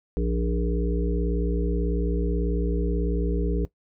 harmonic tone with a mistuned harmonic, 58.27 Hz, A#1, in tune, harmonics 1 / 3 / 5 / 7 / 8, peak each -24 / -29 / -31 / -32 / -33 dBFS, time 0.17-3.65 s, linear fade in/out 0 ms, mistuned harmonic 5, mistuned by +26 cents, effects noise-tail reverb RT60 0.1 s tail -17 dB re dry

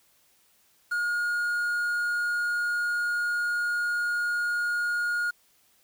triangle tone with quantisation, 1431 Hz, F6, 42 cents sharp, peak -23 dBFS, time 0.91-5.31 s, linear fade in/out 10 ms, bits 8, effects white hiss -64 dBFS RMS until 5.83 s

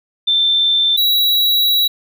sine / square tone pair in turn, 3558 / 3894 Hz, A7 / B7, +19 / -25 cents, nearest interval major second, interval 156 cents, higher second, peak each -11 / -12 dBFS, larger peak first, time 0.27-0.97 / 0.97-1.88 s, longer second, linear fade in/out 10 ms, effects none

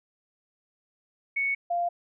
sine tone pair in turn, 2218 / 695.2 Hz, C#7 / F5, 0 / -8 cents, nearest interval octave + minor sixth, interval 2008 cents, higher first, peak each -24 dBFS, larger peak neither, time 1.36-1.55 / 1.7-1.89 s, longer neither, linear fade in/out 10 ms, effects none

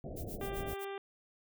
pink low-pass noise, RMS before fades -42 dBFS, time 0.04-0.74 s, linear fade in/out 0 ms, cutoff 720 Hz, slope 96 dB/octave
violet noise with tremolo, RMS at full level -46 dBFS, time 0.16-0.85 s, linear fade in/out 10 ms, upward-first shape sine, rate 7.7 Hz, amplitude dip 100%
harmonic tone, 394.7 Hz, G4, 12 cents sharp, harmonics 1 / 2 / 3 / 4 / 5 / 6 / 7 / 8 / 9, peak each -40 / -46 / -50 / -52 / -54 / -56 / -57 / -58 / -59 dBFS, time 0.41-0.98 s, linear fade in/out 2 ms
effects none

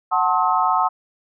sine chord, F# diminished seventh, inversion none, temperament just, 740 / 888 / 1065.6 / 1278.7 Hz, F#5 / A5 / C6 / Eb6, 0 / +16 / +31 / +47 cents, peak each -21 dBFS, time 0.11-0.89 s, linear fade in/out 20 ms, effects none

